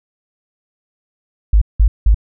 sine tone bursts, 51.91 Hz, G#1, in tune, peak -6 dBFS, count 3, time 1.53-2.145 s, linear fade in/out 5 ms, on 85 ms, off 180 ms, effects none

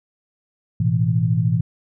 sine chord, A suspended second, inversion none, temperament equal, 110 / 123.47 / 164.81 Hz, A2 / B2 / E3, 0 / 0 / 0 cents, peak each -20 dBFS, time 0.8-1.61 s, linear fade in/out 5 ms, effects none

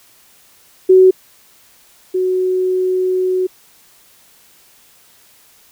sine tone pair in turn, 373.9 / 370 Hz, F#4 / F#4, +18 / 0 cents, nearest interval unison, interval 18 cents, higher first, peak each -4 / -13 dBFS, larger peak first, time 0.89-1.11 / 2.14-3.47 s, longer second, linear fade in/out 10 ms, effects white hiss -49 dBFS RMS until 5.71 s

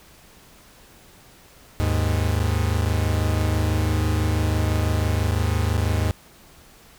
45% pulse tone pair together, 77.78 / 103.82 Hz, D#2 / G#2, 0 / 0 cents, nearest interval perfect fourth, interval 500 cents, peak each -22 dBFS, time 1.8-6.11 s, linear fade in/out 0 ms, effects pink hiss -50 dBFS RMS until 6.98 s

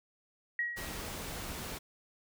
sine tone with exponential decay, 1904 Hz, A#6, 36 cents sharp, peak -28 dBFS, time 0.59-1.15 s, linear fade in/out 2 ms, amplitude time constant 120 ms
pink noise, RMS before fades -41 dBFS, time 0.76-1.79 s, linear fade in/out 20 ms
effects none

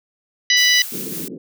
harmonic tone, 987.8 Hz, B5, in tune, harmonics 2 / 3 / 4 / 5 / 6, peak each -16 / -18 / -19 / -20 / -21 dBFS, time 0.5-0.82 s, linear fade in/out 2 ms
blue noise with tremolo, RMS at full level -28 dBFS, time 0.57-1.28 s, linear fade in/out 0 ms, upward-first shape sine, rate 5.4 Hz, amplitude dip 30%
pink band-pass noise, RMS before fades -32 dBFS, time 0.92-1.38 s, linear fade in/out 5 ms, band 160 to 450 Hz, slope 48 dB/octave
effects none

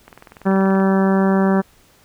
click train, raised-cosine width 0.5 ms, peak -24 dBFS, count 16, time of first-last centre 0.08-0.801 s, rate 20.8 Hz
harmonic tone, 192.8 Hz, G3, 28 cents flat, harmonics 1 / 2 / 3 / 4 / 5 / 6 / 7 / 8 / 9, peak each -14 / -20 / -24 / -26 / -28 / -30 / -31 / -32 / -33 dBFS, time 0.45-1.62 s, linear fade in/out 20 ms
effects pink hiss -53 dBFS RMS until 2.04 s

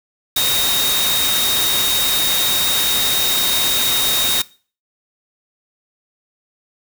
sine tone in noise, 3729 Hz, A#7, in tune, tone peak -17 dBFS, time 0.36-4.42 s, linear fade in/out 5 ms, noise white, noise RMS -19 dBFS, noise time 0.36-4.42 s, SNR -1 dB, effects noise-tail reverb RT60 0.4 s tail -21 dB re dry

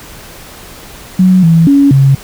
sine tone with pitch steps, 185.1 / 164.7 / 280.5 / 136.4 Hz, F#3 / E3 / C#4 / C#3, +1 / -1 / +21 / -28 cents, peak -3 dBFS, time 1.19-2.15 s, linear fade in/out 5 ms, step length 240 ms, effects pink hiss -32 dBFS RMS until 2.23 s

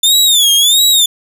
sawtooth tone with vibrato, 3537 Hz, A7, 8 cents sharp, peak -4 dBFS, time 0.03-1.06 s, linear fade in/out 5 ms, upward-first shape sine, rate 1.5 Hz, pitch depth 160 cents each way, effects none

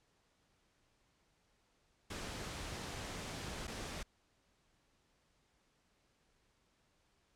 pink noise with dropouts, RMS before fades -44 dBFS, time 2.1-4.03 s, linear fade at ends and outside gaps 5 ms, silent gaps 3.671-3.677 s, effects pink hiss -75 dBFS RMS until 7.35 s + low-pass 8000 Hz 12 dB/octave

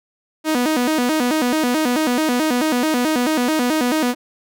sawtooth tone with vibrato, 277.2 Hz, C#4, in tune, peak -12 dBFS, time 0.44-4.15 s, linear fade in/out 50 ms, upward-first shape square, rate 4.6 Hz, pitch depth 210 cents each way, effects none

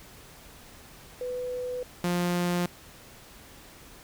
sine / sawtooth tone pair in turn, 498.1 / 176.1 Hz, B4 / F3, +15 / +15 cents, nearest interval octave + tritone, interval 1800 cents, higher first, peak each -30 / -21 dBFS, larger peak second, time 1.21-1.83 / 2.04-2.66 s, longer neither, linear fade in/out 2 ms, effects pink hiss -50 dBFS RMS until 4.03 s

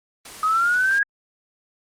white noise, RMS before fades -36 dBFS, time 0.25-0.99 s, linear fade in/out 5 ms
sine linear sweep, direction up, 1248 to 1655 Hz, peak -16 dBFS, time 0.43-1.03 s, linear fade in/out 2 ms
effects low-pass 9000 Hz 12 dB/octave + Opus 24 kbps

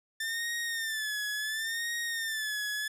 sawtooth tone with vibrato, 1779 Hz, A6, 19 cents sharp, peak -28 dBFS, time 0.2-2.88 s, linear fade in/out 5 ms, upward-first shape sine, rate 0.71 Hz, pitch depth 90 cents each way, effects resampled to 32000 Hz

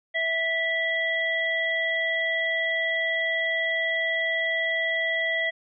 harmonic tone, 656 Hz, E5, 9 cents flat, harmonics 1 / 3 / 5, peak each -30 / -24 / -34 dBFS, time 0.14-5.51 s, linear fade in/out 20 ms, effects none

